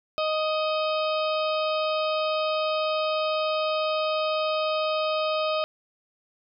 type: harmonic tone with a mistuned harmonic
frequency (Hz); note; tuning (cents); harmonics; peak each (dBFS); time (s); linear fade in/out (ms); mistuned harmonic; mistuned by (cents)
622; D#5; -1; 1 / 2 / 4 / 5 / 6 / 7 / 8; -25 / -29 / -34 / -37 / -38 / -43 / -41; 0.18-5.64; 0; 4; +39
effects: none